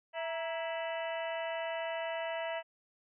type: harmonic tone with a mistuned harmonic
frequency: 329.6 Hz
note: E4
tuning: in tune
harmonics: 2 / 3 / 4 / 5 / 6 / 7 / 8 / 9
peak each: -36 / -42 / -50 / -47 / -44 / -54 / -47 / -48 dBFS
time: 0.13-2.63 s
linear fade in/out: 50 ms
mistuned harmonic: 3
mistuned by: -79 cents
effects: none